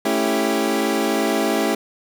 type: chord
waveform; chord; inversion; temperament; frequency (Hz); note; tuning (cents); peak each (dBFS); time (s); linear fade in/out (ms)
25% pulse; A dominant seventh; none; equal; 220 / 277.2 / 329.6 / 392; A3 / C#4 / E4 / G4; 0 / 0 / 0 / 0; -20; 0.05-1.75; 5
effects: none